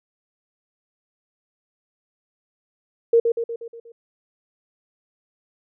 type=tone with echo; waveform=sine; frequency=464 Hz; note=A#4; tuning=8 cents flat; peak=-11 dBFS; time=3.13-3.2 s; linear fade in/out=5 ms; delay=120 ms; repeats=6; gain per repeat=-5 dB; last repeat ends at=3.92 s; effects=none